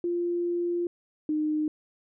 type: tone pair in turn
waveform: sine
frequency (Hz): 347.6 / 305.8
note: F4 / D#4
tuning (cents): -8 / -30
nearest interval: major second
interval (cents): 222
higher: first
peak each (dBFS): -25 / -24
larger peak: second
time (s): 0.04-0.87 / 1.29-1.68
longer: first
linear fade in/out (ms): 2
effects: none